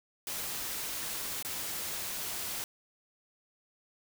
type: noise with dropouts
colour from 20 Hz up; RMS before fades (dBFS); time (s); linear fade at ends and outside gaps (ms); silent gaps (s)
white; -37; 0.27-2.64; 1; 1.426-1.448
effects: none